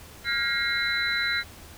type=tone cluster; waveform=sine; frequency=1402 / 1629 / 1907 / 2128 / 3987 Hz; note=F6 / G#6 / A#6 / C7 / B7; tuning=+6 / -34 / +39 / +29 / +16 cents; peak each=-30 / -31 / -32 / -29 / -29 dBFS; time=0.24-1.44 s; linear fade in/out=50 ms; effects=added 79 Hz sine -50 dBFS peak until 1.77 s + pink hiss -47 dBFS RMS until 1.77 s